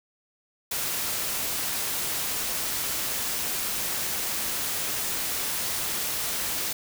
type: noise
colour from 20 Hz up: white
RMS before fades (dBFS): -29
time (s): 0.71-6.73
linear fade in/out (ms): 5
effects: none